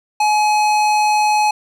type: tone with hard clipping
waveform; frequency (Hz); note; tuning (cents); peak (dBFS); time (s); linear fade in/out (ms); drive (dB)
sine; 846; G#5; +32; -14; 0.2-1.51; 5; 16
effects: none